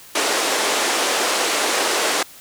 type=band-pass noise; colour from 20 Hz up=pink; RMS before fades=-20 dBFS; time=0.15-2.23 s; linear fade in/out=5 ms; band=350 to 9800 Hz; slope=24 dB/octave; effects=white hiss -43 dBFS RMS until 2.4 s